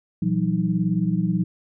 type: tone cluster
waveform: sine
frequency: 119.9 / 170.2 / 188.7 / 310.4 Hz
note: A#2 / F3 / F#3 / D#4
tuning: +49 / -44 / +34 / -4 cents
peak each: -29 / -22 / -23 / -30 dBFS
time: 0.22-1.44 s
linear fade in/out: 5 ms
effects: none